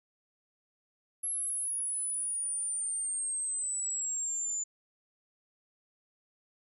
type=exponential sweep; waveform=sine; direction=down; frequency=11175 to 7040 Hz; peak=-31 dBFS; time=1.23-4.64 s; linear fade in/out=10 ms; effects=none